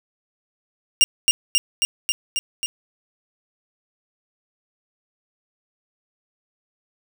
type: tone with echo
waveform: 20% pulse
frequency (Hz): 2803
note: F7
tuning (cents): +6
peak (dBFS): -6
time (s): 1.01-1.04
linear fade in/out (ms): 0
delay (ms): 270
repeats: 6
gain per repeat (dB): -2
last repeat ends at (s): 2.66
effects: none